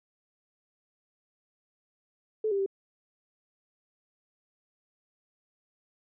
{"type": "tone with pitch steps", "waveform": "sine", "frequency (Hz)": [433.8, 396.3, 390.2], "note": ["A4", "G4", "G4"], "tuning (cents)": [-25, 19, -8], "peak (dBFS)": -25, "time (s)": [2.44, 2.662], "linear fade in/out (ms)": 5, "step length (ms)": 74, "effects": []}